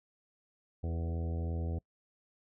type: harmonic tone with a mistuned harmonic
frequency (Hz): 83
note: E2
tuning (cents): +12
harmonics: 1 / 2 / 3 / 4 / 5 / 6 / 7 / 8 / 9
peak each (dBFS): -33 / -42 / -46 / -48 / -49 / -49 / -54 / -55 / -54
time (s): 0.83-1.79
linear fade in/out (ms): 10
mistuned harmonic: 5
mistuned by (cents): +24
effects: noise-tail reverb RT60 0.1 s tail -25 dB re dry